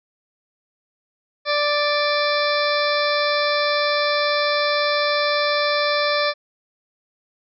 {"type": "harmonic tone", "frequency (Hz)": 587.3, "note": "D5", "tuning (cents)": 0, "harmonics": [1, 2, 3, 4, 6, 7, 8, 9], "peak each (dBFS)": [-21, -24, -26, -27, -29, -29, -30, -31], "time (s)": [1.45, 6.34], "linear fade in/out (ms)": 50, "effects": []}